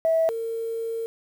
sine tone pair in turn, 651 / 455.5 Hz, E5 / A#4, -22 / -40 cents, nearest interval tritone, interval 618 cents, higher first, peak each -17 / -26 dBFS, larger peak first, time 0.05-0.29 / 0.29-1.06 s, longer second, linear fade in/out 0 ms, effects tanh soft clip ceiling -13 dBFS + 8-bit

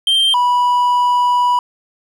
triangle tone pair in turn, 3156 / 980.4 Hz, G7 / B5, +11 / -13 cents, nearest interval octave + minor sixth, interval 2024 cents, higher first, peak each -9 dBFS, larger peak neither, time 0.07-0.34 / 0.34-1.59 s, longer second, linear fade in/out 2 ms, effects none

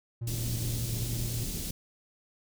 triangle tone with tremolo, 116.54 Hz, A#2, in tune, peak -29 dBFS, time 0.21-1.44 s, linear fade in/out 10 ms, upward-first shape triangle, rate 10 Hz, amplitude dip 25%
pink band-stop noise, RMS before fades -35 dBFS, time 0.27-1.71 s, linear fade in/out 5 ms, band 280 to 4500 Hz, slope 12 dB/octave
effects none

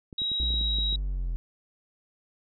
clicks, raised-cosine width 3 ms, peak -29 dBFS, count 10, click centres 0.128 / 0.218 / 0.317 / 0.401 / 0.433 / 0.505 / 0.541 / 0.612 / 0.786 / 0.927 s
sine tone, 3833 Hz, A#7, 47 cents sharp, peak -26 dBFS, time 0.18-0.96 s, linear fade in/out 5 ms
triangle linear sweep, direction down, 61.74 to 41.2 Hz, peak -25 dBFS, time 0.4-1.36 s, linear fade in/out 0 ms
effects none

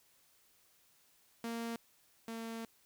sawtooth tone pair in turn, 231.3 / 227.3 Hz, A#3 / A#3, -13 / -43 cents, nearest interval unison, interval 30 cents, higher first, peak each -34 / -37 dBFS, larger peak first, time 1.44-1.76 / 2.28-2.65 s, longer second, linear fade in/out 2 ms, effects white hiss -69 dBFS RMS until 2.85 s

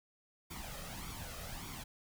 pink noise with flanger, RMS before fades -45 dBFS, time 0.5-1.84 s, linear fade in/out 10 ms, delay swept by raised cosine 0.87 to 1.61 ms, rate 1.7 Hz, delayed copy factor +0.65, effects none

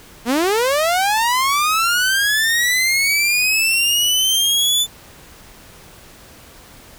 sawtooth linear sweep, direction up, 219.9 to 3520 Hz, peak -11 dBFS, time 0.25-4.87 s, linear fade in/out 50 ms, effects pink hiss -43 dBFS RMS until 6.98 s

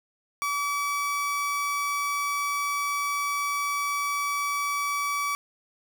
30% pulse tone, 1146 Hz, D6, 43 cents flat, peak -23 dBFS, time 0.42-5.35 s, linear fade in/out 0 ms, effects none

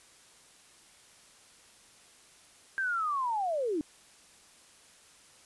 sine linear sweep, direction down, 1600 to 285.4 Hz, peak -28 dBFS, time 2.78-3.81 s, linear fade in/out 0 ms, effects white hiss -58 dBFS RMS until 5.45 s + resampled to 24000 Hz

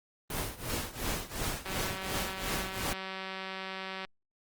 pink noise with tremolo, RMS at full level -32 dBFS, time 0.3-2.93 s, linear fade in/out 2 ms, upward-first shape triangle, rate 2.8 Hz, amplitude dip 90%
click train, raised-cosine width 0.3 ms, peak -23 dBFS, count 455, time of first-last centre 1.66-4.049 s, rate 190 Hz
effects Opus 24 kbps

